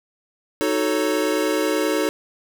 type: chord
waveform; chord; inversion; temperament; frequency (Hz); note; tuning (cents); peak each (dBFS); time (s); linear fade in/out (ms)
square; D# half-diminished seventh; none; equal; 311.1 / 370 / 440 / 554.4; D#4 / F#4 / A4 / C#5; 0 / 0 / 0 / 0; -24 / -27 / -25 / -26; 0.61-2.09; 0
effects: none